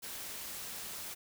white noise with amplitude modulation, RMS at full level -42 dBFS, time 0.02-1.15 s, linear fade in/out 20 ms, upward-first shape sine, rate 252 Hz, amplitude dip 25%, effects none

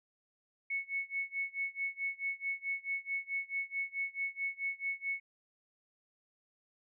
sine tone with tremolo, 2207 Hz, C#7, 8 cents flat, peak -31 dBFS, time 0.7-5.2 s, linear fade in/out 5 ms, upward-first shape sine, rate 4.6 Hz, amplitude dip 95%, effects none

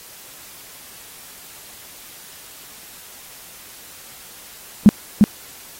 sine tone with echo, 207.7 Hz, G#3, in tune, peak -3 dBFS, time 4.86-4.89 s, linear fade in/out 0 ms, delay 350 ms, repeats 1, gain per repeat -3 dB, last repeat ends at 5.24 s, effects white hiss -41 dBFS RMS until 5.79 s + AAC 48 kbps

